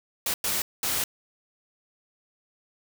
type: noise bursts at uneven times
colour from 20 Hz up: white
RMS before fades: -27 dBFS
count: 3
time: 0.26-0.34 / 0.44-0.62 / 0.83-1.04 s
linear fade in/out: 2 ms
effects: none